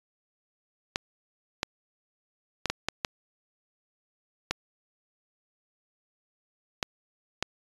clicks, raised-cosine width 0.2 ms, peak -9 dBFS, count 9, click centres 0.959 / 1.631 / 2.657 / 2.7 / 2.886 / 3.048 / 4.51 / 6.828 / 7.426 s, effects resampled to 24000 Hz

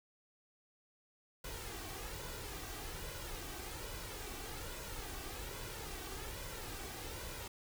pink noise with flanger, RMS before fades -45 dBFS, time 1.44-7.48 s, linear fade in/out 5 ms, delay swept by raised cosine 2 to 2.62 ms, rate 1.2 Hz, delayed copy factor +0.55, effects none

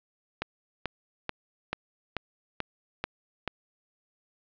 click train, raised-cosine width 0.3 ms, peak -13 dBFS, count 8, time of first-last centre 0.42-3.477 s, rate 2.29 Hz, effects low-pass 4000 Hz 12 dB/octave

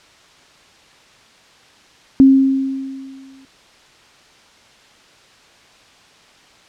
sine tone with exponential decay, 268.4 Hz, C4, 44 cents sharp, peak -3 dBFS, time 2.2-3.45 s, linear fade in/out 0 ms, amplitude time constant 270 ms, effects white hiss -48 dBFS RMS until 6.68 s + low-pass 5000 Hz 12 dB/octave

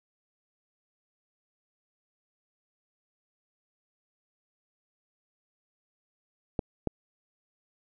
clicks, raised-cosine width 2 ms, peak -14 / -14 dBFS, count 2, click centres 6.592 / 6.873 s, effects none

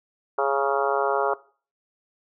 harmonic tone with a mistuned harmonic, 138.59 Hz, C#3, in tune, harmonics 3 / 4 / 5 / 6 / 7 / 8 / 9 / 10, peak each -26 / -27 / -28 / -29 / -29 / -30 / -31 / -31 dBFS, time 0.38-1.34 s, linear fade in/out 5 ms, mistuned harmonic 7, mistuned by -28 cents, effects noise-tail reverb RT60 0.4 s tail -19 dB re dry

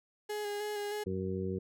35% pulse tone with vibrato, 415.3 Hz, G#4, in tune, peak -33 dBFS, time 0.29-1.04 s, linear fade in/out 10 ms, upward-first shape square, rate 3.2 Hz, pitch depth 19 cents each way
harmonic tone, 93.9 Hz, F#2, 26 cents sharp, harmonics 1 / 2 / 3 / 4 / 5, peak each -39 / -37 / -46 / -37 / -41 dBFS, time 1.06-1.59 s, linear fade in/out 10 ms
effects none

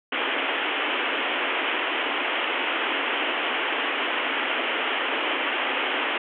white band-pass noise, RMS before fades -26 dBFS, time 0.12-6.18 s, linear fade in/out 5 ms, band 250 to 3200 Hz, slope 96 dB/octave, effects none

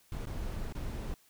brown noise with dropouts, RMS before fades -37 dBFS, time 0.12-1.14 s, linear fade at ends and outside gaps 1 ms, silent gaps 0.255-0.27 / 0.725-0.751 s, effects white hiss -65 dBFS RMS until 1.29 s

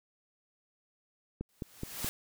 click train, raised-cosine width 3 ms, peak -23 dBFS, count 4, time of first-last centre 1.41-2.046 s, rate 4.72 Hz
white noise with exponential growth, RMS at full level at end -34 dBFS, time 1.49-2.09 s, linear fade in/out 0 ms, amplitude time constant 130 ms
effects none

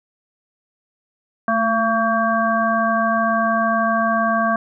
harmonic tone with a mistuned harmonic, 226.5 Hz, A#3, 50 cents flat, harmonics 1 / 3 / 5 / 7, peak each -22 / -20 / -20 / -23 dBFS, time 1.48-4.56 s, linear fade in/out 2 ms, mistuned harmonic 1, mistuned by -37 cents, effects none

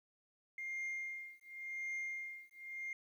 sine tone with tremolo, 2115 Hz, C7, 18 cents sharp, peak -35 dBFS, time 0.58-2.93 s, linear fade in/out 2 ms, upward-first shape triangle, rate 0.91 Hz, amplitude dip 100%, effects tanh soft clip ceiling -37 dBFS + 12-bit

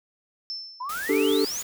sine tone with exponential decay, 5310 Hz, E8, 12 cents sharp, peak -28 dBFS, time 0.5-1.15 s, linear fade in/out 0 ms, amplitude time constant 140 ms
sine exponential sweep, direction up, 953 to 7070 Hz, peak -29 dBFS, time 0.8-1.62 s, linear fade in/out 10 ms
white noise, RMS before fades -37 dBFS, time 0.89-1.63 s, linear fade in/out 5 ms
triangle chord, D suspended fourth, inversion none, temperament just, 293.7 / 391.6 / 440.5 Hz, D4 / G4 / A4, 0 / -2 / +2 cents, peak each -22 dBFS, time 1.09-1.45 s, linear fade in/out 5 ms
effects none

